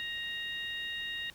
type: harmonic tone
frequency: 936 Hz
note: A#5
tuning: 7 cents sharp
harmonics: 2 / 3 / 4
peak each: -38 / -40 / -41 dBFS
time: 0-1.3 s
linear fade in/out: 0 ms
effects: pink hiss -57 dBFS RMS until 1.34 s